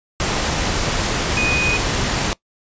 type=tone in noise; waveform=sine; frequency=2489 Hz; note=D#7; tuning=in tune; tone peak=-18 dBFS; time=1.37-1.77 s; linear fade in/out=0 ms; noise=pink; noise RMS=-20 dBFS; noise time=0.2-2.33 s; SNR=-1 dB; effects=noise-tail reverb RT60 0.1 s tail -21 dB re dry + resampled to 16000 Hz